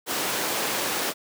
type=high-pass noise; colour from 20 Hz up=pink; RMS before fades=-27 dBFS; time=0.06-1.14 s; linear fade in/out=50 ms; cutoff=330 Hz; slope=12 dB/octave; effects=none